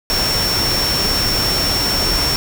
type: tone in noise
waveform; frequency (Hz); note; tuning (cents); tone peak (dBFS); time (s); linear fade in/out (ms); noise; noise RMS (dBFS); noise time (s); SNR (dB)
sine; 5450; F8; -43; -17; 0.1-2.36; 0; pink; -20; 0.1-2.36; 0
effects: none